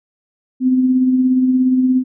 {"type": "tone with tremolo", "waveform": "sine", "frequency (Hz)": 256.4, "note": "C4", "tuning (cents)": -35, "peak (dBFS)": -9, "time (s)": [0.6, 2.04], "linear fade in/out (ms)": 50, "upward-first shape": "sine", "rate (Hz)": 17, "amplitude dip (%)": 35, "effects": []}